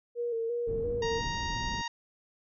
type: tone with vibrato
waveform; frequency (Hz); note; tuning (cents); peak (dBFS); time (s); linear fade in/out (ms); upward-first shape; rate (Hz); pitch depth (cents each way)
sine; 466.2; A#4; 0; -29; 0.15-1.22; 50; square; 2.9; 38
type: low-pass noise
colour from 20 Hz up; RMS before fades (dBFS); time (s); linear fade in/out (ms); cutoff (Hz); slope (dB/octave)
pink; -38; 0.67-1.82; 10; 260; 12
type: harmonic tone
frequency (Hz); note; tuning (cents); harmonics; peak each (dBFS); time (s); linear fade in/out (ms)
935; A#5; +5; 1 / 2 / 3 / 4 / 5 / 6 / 7; -35 / -38 / -43 / -42 / -44 / -47 / -48; 1.02-1.88; 5
effects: none